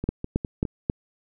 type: two click trains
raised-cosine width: 3 ms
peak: -9 / -16 dBFS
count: 4 / 4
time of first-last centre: 0.09-0.899 / 0.04-0.652 s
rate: 3.71 / 4.9 Hz
effects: none